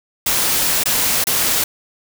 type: noise with dropouts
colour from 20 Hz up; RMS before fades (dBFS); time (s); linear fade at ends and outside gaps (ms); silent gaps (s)
white; -17; 0.26-1.64; 5; 0.837-0.856 / 1.241-1.269
effects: none